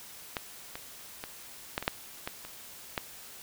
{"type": "clicks", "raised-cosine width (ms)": 0.3, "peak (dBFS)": [-15, -22, -21, -13, -20, -9, -17, -26, -13], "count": 9, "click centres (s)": [0.368, 0.755, 1.239, 1.779, 1.826, 1.879, 2.275, 2.45, 2.978], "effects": ["white hiss -48 dBFS RMS until 3.42 s"]}